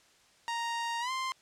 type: tone with pitch glide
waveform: sawtooth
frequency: 932.3 to 1046.5 Hz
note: A#5 to C6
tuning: 0 to 0 cents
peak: -28 dBFS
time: 0.48-1.32 s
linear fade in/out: 0 ms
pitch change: +200 cents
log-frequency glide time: 1-1.11 s
effects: white hiss -63 dBFS RMS until 1.41 s + low-pass 7000 Hz 12 dB/octave